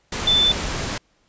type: tone in noise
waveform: sine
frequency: 3520 Hz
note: A7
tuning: in tune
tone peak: -14 dBFS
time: 0.27-0.52 s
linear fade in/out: 5 ms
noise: pink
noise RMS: -26 dBFS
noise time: 0.12-0.98 s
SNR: +9 dB
effects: pink hiss -63 dBFS RMS until 1.28 s + resampled to 16000 Hz